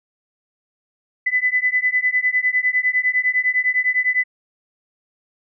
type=beating tone pair; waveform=sine; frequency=1998 / 2007.9 Hz; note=B6 / B6; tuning=+20 / +28 cents; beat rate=9.9 Hz; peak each=-19 / -19 dBFS; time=1.26-4.24 s; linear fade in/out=10 ms; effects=none